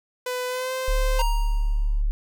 sawtooth tone with pitch glide, 500 to 518.5 Hz, B4 to C5, +21 to -16 cents, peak -22 dBFS, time 0.26-1.22 s, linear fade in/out 5 ms, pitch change +63 cents, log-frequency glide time 0.47-0.73 s
sine tone, 36.3 Hz, D1, 19 cents flat, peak -19 dBFS, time 0.88-2.11 s, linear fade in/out 0 ms
square tone with exponential decay, 936 Hz, A#5, 7 cents sharp, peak -23 dBFS, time 1.19-2.02 s, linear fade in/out 2 ms, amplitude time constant 180 ms
effects none

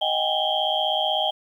sine tone cluster, 625 / 754 / 810 / 3116 / 3275 Hz, D#5 / F#5 / G#5 / G7 / G#7, +8 / +32 / -43 / -11 / -25 cents, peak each -27 dBFS, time 0.01-1.31 s, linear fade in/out 10 ms, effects 9-bit

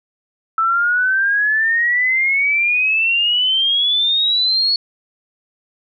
sine exponential sweep, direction up, 1314 to 4409 Hz, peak -13 dBFS, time 0.58-4.76 s, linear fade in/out 2 ms, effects none

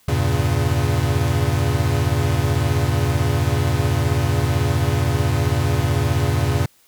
square chord, E diminished seventh, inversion none, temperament equal, 82.41 / 98 / 116.54 / 138.59 Hz, E2 / G2 / Bb2 / Db3, 0 / 0 / 0 / 0 cents, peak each -23 dBFS, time 0.08-6.66 s, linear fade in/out 5 ms, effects white hiss -56 dBFS RMS until 6.87 s

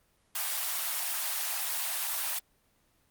white high-pass noise, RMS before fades -32 dBFS, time 0.35-2.39 s, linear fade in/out 5 ms, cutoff 630 Hz, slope 48 dB/octave, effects pink hiss -69 dBFS RMS until 3.1 s + Opus 24 kbps

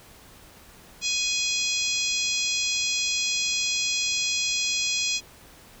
harmonic tone with a mistuned harmonic, 833 Hz, G#5, 5 cents sharp, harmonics 3 / 4 / 5 / 6 / 7 / 8 / 9, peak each -29 / -30 / -31 / -32 / -32 / -33 / -34 dBFS, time 1.01-5.21 s, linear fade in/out 50 ms, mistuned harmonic 8, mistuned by -19 cents, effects pink hiss -50 dBFS RMS until 5.8 s

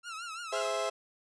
sawtooth tone with vibrato, 1350 Hz, E6, 41 cents sharp, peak -35 dBFS, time 0.03-0.7 s, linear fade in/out 50 ms, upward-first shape triangle, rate 5.9 Hz, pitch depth 120 cents each way
30% pulse chord, Ab augmented, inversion none, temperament equal, 415.3 / 523.3 / 659.3 Hz, Ab4 / C5 / E5, 0 / 0 / 0 cents, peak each -35 / -33 / -30 dBFS, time 0.52-0.9 s, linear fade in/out 10 ms
effects resampled to 22050 Hz

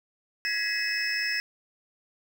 triangle tone cluster, 1672 / 1928 / 2032 / 2563 / 5240 Hz, G#6 / B6 / B6 / E7 / E8, +11 / -42 / +49 / -49 / -11 cents, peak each -30 / -31 / -34 / -32 / -30 dBFS, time 0.45-1.4 s, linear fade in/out 0 ms, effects none

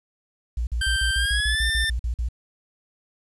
sine tone bursts, 58.8 Hz, A#1, 16 cents sharp, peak -22 dBFS, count 12, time 0.57-2.287 s, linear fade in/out 5 ms, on 100 ms, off 47 ms
25% pulse tone with pitch glide, 1568 to 1790.8 Hz, G6 to A6, 0 to +30 cents, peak -18 dBFS, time 0.81-1.9 s, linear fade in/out 5 ms, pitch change +230 cents, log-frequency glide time 1.14-1.64 s
effects resampled to 24000 Hz + 9-bit

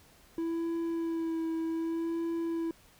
triangle tone with vibrato, 329.6 Hz, E4, in tune, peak -28 dBFS, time 0.38-2.71 s, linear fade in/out 2 ms, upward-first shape sine, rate 0.65 Hz, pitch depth 21 cents each way, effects pink hiss -60 dBFS RMS until 2.99 s

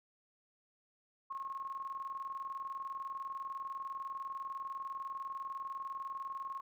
sine tone with tremolo, 1083 Hz, C#6, 41 cents flat, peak -37 dBFS, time 1.3-6.61 s, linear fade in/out 10 ms, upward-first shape square, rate 20 Hz, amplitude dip 55%, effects none

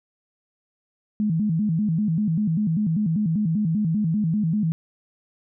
sine tone with vibrato, 185 Hz, F#3, in tune, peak -19 dBFS, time 1.2-4.72 s, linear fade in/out 0 ms, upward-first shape square, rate 5.1 Hz, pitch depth 230 cents each way, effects none

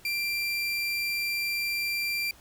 30% pulse tone, 2365 Hz, D7, 12 cents sharp, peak -25 dBFS, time 0.05-2.31 s, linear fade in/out 2 ms, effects pink hiss -55 dBFS RMS until 2.4 s

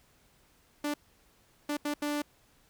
sawtooth tone bursts at uneven times, 293.7 Hz, D4, in tune, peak -26 dBFS, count 4, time 0.84-0.94 / 1.69-1.77 / 1.85-1.94 / 2.02-2.22 s, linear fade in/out 5 ms, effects pink hiss -65 dBFS RMS until 2.69 s

